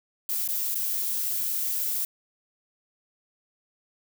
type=noise with dropouts; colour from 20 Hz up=violet; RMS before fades=-28 dBFS; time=0.29-2.05 s; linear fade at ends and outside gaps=2 ms; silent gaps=0.477-0.487 / 0.746-0.753 s; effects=none